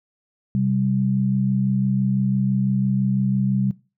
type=tone pair together; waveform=sine; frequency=130.02 / 196 Hz; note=C3 / G3; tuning=-11 / 0 cents; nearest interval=perfect fifth; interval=711 cents; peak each=-21 / -20 dBFS; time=0.55-3.71 s; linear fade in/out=0 ms; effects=noise-tail reverb RT60 0.3 s tail -20 dB re dry